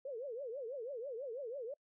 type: tone with vibrato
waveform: sine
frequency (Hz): 505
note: B4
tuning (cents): +39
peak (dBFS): -40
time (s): 0.05-1.74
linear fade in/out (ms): 5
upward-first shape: triangle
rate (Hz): 6.1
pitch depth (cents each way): 280
effects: noise-tail reverb RT60 0.1 s tail -24 dB re dry